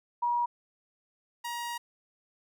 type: tone pair in turn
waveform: sine / sawtooth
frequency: 958 / 948.6 Hz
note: A#5 / A#5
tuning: +47 / +30 cents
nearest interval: unison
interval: 17 cents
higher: first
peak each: -25 / -30 dBFS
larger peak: first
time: 0.22-0.46 / 1.44-1.78 s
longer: second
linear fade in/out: 10 ms
effects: none